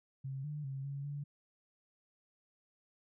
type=tone with pitch steps; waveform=sine; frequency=134.7 / 148.9 / 135.4 / 139.8 / 143.8 Hz; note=C#3 / D3 / C#3 / C#3 / D3; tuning=-49 / +24 / -40 / +15 / -36 cents; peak=-38 dBFS; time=0.24-1.24 s; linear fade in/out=10 ms; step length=200 ms; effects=none